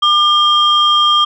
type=tone pair together; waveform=sine; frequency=1202 / 3209 Hz; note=D6 / G7; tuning=+40 / +40 cents; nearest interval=octave + perfect fourth; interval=1700 cents; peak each=-10 dBFS; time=0.02-1.25 s; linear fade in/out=10 ms; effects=tanh soft clip ceiling -2 dBFS